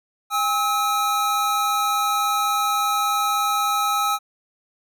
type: tone pair together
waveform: square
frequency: 811.1 / 1290 Hz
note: G#5 / E6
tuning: -41 / -38 cents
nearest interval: minor sixth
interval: 803 cents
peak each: -25 / -21 dBFS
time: 0.3-4.19 s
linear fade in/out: 50 ms
effects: none